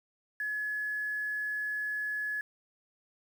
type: tone with quantisation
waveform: sine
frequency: 1700 Hz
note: G#6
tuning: 40 cents sharp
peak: -31 dBFS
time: 0.4-2.41 s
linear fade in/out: 2 ms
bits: 9
effects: none